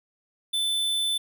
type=tone; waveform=square; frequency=3520 Hz; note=A7; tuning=in tune; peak=-24 dBFS; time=0.53-1.18 s; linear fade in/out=10 ms; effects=none